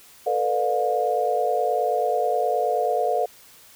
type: chord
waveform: sine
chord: B half-diminished seventh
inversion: third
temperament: just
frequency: 444.5 / 493.9 / 592.7 / 711.2 Hz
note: A4 / B4 / D5 / F5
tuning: +18 / 0 / +16 / +31 cents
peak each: -26 / -26 / -27 / -23 dBFS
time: 0.26-3.26 s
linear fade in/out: 10 ms
effects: white hiss -50 dBFS RMS until 3.75 s